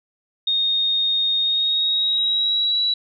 sine tone with pitch glide, 3700 to 3920 Hz, A#7 to B7, -14 to -14 cents, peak -17 dBFS, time 0.47-2.94 s, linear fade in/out 5 ms, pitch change +100 cents, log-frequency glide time 1.4-2.82 s, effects none

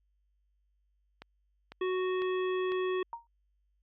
click train, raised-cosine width 0.3 ms, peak -29 dBFS, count 4, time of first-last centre 1.22-2.72 s, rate 2 Hz
harmonic tone, 370 Hz, F#4, in tune, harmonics 1 / 3 / 5 / 7 / 9, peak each -29 / -39 / -43 / -46 / -48 dBFS, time 1.81-3.03 s, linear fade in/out 5 ms
sine tone with exponential decay, 932.3 Hz, A#5, in tune, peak -33 dBFS, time 3.13-3.27 s, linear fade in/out 1 ms, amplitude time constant 30 ms
effects added 50 Hz sine -70 dBFS peak until 3.82 s

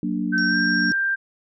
sine chord, Gb augmented, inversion none, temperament equal, 185 / 233.1 / 293.7 Hz, Gb3 / Bb3 / D4, 0 / 0 / 0 cents, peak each -26 dBFS, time 0.03-0.92 s, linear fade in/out 2 ms
sine tone with pitch glide, 1541 to 1583.4 Hz, G6 to G6, -30 to +17 cents, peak -19 dBFS, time 0.32-1.16 s, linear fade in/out 20 ms, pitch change +47 cents, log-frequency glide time 0.47-0.56 s
sine tone, 5550 Hz, F8, 12 cents flat, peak -28 dBFS, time 0.38-0.92 s, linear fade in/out 0 ms
effects none

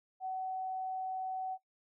sine tone, 753 Hz, F#5, 30 cents sharp, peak -35 dBFS, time 0.2-1.58 s, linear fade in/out 50 ms, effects noise-tail reverb RT60 0.1 s tail -17 dB re dry

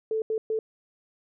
sine tone bursts at uneven times, 440 Hz, A4, in tune, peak -24 dBFS, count 3, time 0.11-0.22 / 0.3-0.38 / 0.5-0.59 s, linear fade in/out 2 ms, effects none

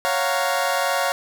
25% pulse chord, Gb major seventh, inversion second, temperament equal, 554.4 / 698.5 / 740 / 932.3 Hz, Db5 / F5 / Gb5 / Bb5, 0 / 0 / 0 / 0 cents, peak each -20 / -21 / -23 / -24 dBFS, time 0.05-1.12 s, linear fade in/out 0 ms, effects none

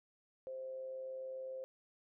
sine tone with amplitude modulation, 523.3 Hz, C5, in tune, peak -40 dBFS, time 0.47-1.64 s, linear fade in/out 0 ms, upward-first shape sine, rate 127 Hz, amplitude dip 35%, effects none

